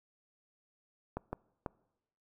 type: clicks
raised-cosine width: 1 ms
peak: -22 dBFS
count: 3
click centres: 1.17 / 1.33 / 1.662 s
effects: noise-tail reverb RT60 0.9 s tail -24 dB re dry